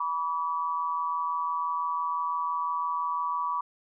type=tone pair together; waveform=sine; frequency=978 / 1143.9 Hz; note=B5 / D6; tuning=-17 / -46 cents; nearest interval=minor third; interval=271 cents; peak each=-30 / -29 dBFS; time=0-3.61 s; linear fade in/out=5 ms; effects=none